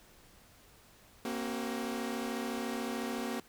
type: tone cluster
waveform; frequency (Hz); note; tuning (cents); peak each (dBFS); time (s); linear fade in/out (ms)
sawtooth; 234.2 / 268.1 / 379.1; A#3 / C4 / F#4; +8 / +42 / +42; -33 / -36 / -37; 1.25-3.4; 2
effects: pink hiss -60 dBFS RMS until 3.48 s